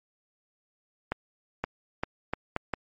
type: accelerating click train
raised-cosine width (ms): 0.5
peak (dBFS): -13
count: 6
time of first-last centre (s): 1.12-2.737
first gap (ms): 520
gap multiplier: 0.76
effects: MP3 48 kbps